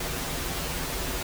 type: noise with comb filter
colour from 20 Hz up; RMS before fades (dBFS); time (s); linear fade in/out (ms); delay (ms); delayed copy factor
pink; -31; 0-1.23; 5; 9.5; -0.8
effects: none